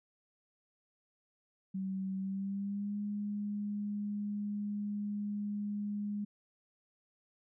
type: tone with pitch glide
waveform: sine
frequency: 191.1 to 206 Hz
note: G3 to G#3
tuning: -44 to -14 cents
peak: -34 dBFS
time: 1.74-6.25 s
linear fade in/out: 10 ms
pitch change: +130 cents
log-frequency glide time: 2.17-2.99 s
effects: none